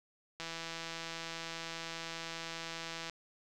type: click train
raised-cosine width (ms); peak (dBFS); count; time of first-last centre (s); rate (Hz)
0.2; -24; 446; 0.4-3.097; 165
effects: none